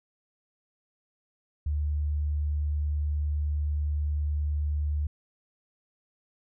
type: tone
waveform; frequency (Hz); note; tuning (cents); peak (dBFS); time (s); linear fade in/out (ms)
sine; 74.2; D2; +18; -25; 1.66-5.07; 5
effects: none